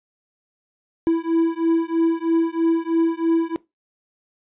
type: beating tone pair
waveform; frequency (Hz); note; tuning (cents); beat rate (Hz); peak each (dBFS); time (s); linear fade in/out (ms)
triangle; 328.7 / 331.8; E4 / E4; -5 / +11; 3.1; -18; 1.07-3.56; 0
effects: noise-tail reverb RT60 0.2 s tail -20 dB re dry + resampled to 8000 Hz